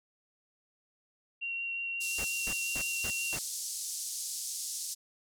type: tone with vibrato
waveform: sine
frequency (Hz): 2749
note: F7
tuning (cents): -28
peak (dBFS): -33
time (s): 1.41-3.37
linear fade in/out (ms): 20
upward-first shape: triangle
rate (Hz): 5.6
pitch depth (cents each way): 11
type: band-pass noise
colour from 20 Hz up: pink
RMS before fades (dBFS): -38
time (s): 2-4.95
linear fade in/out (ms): 20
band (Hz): 5300 to 11000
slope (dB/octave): 24
type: noise bursts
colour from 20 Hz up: pink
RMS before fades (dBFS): -40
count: 5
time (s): 2.18-3.39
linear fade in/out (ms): 5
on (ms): 66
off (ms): 220
effects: none